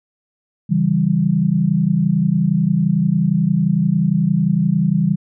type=chord; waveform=sine; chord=C# diminished; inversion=none; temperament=equal; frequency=138.59 / 164.81 / 196 Hz; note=C#3 / E3 / G3; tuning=0 / 0 / 0 cents; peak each=-21 / -16 / -17 dBFS; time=0.69-5.16 s; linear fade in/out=20 ms; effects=none